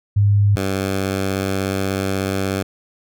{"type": "tone pair in turn", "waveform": ["sine", "10% pulse"], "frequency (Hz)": [101.9, 96.51], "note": ["G#2", "G2"], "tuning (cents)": [-32, -27], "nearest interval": "minor second", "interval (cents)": 95, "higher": "first", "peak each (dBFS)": -11, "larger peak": "neither", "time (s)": [[0.16, 0.56], [0.56, 2.63]], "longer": "second", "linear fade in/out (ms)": 10, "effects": []}